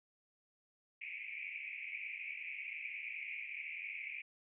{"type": "band-pass noise", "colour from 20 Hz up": "pink", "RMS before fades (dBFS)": -45, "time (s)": [1.01, 4.22], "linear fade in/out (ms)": 5, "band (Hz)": [2200, 2500], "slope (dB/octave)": 96, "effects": []}